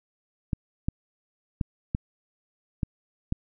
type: clicks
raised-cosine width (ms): 5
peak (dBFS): -13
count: 6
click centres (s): 0.532 / 0.885 / 1.612 / 1.949 / 2.832 / 3.324
effects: none